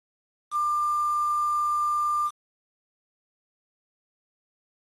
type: tone with quantisation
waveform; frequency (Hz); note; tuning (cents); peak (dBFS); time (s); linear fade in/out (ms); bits
sine; 1194; D6; +28; -22; 0.51-2.31; 50; 7
effects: AAC 32 kbps